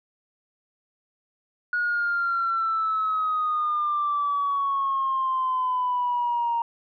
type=exponential sweep; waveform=sine; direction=down; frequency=1453 to 930 Hz; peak=-21 dBFS; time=1.73-6.62 s; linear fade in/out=2 ms; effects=tanh soft clip ceiling -17 dBFS